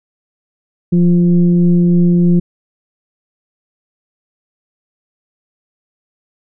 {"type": "tone with frequency modulation", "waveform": "sine", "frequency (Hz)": 174.61, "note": "F3", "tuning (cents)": 0, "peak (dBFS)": -7, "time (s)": [0.92, 2.4], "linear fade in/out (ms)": 10, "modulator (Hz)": 173, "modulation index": 0.56, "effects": []}